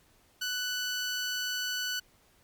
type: tone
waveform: 15% pulse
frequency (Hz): 1489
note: F#6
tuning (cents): +11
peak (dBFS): -24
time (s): 0.41-2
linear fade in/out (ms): 10
effects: pink hiss -64 dBFS RMS until 2.43 s + MP3 96 kbps

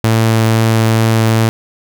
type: tone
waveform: sawtooth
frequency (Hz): 112.2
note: A2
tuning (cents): +34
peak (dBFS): -5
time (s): 0.04-1.49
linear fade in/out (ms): 0
effects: none

